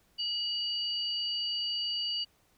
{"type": "tone pair together", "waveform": "sine", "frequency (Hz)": [2912, 4623], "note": ["F#7", "D8"], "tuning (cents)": [-28, -28], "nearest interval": "minor sixth", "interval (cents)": 800, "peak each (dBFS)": [-33, -33], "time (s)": [0.18, 2.25], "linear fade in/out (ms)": 20, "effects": ["pink hiss -68 dBFS RMS until 2.57 s"]}